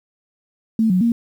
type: tone with pitch steps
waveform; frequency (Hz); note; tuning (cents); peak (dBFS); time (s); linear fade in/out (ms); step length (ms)
sine; 222.7 / 183.3 / 233.4; A3 / F#3 / A#3; +21 / -16 / +2; -13; 0.79-1.12; 2; 110
effects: 8-bit